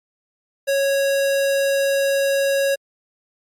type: tone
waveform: square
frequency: 552 Hz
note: C#5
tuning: 7 cents flat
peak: -17 dBFS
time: 0.67-2.76 s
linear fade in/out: 20 ms
effects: MP3 64 kbps